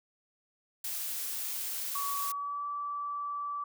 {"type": "noise", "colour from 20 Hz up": "blue", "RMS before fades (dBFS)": -36, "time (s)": [0.84, 2.32], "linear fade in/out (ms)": 5}
{"type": "tone with pitch glide", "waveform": "sine", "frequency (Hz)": [1130, 1157.7], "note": ["C#6", "D6"], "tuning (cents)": [33, -25], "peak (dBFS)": -33, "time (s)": [1.95, 3.64], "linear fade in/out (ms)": 5, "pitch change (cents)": 42, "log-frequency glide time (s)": [2.18, 2.67]}
{"effects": []}